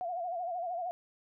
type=tone with vibrato; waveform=sine; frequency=703 Hz; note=F5; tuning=11 cents sharp; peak=-33 dBFS; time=0.01-0.91 s; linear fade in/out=0 ms; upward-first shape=sine; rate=13 Hz; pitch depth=88 cents each way; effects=none